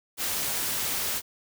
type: noise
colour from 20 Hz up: white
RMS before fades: -29 dBFS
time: 0.17-1.22 s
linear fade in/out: 50 ms
effects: none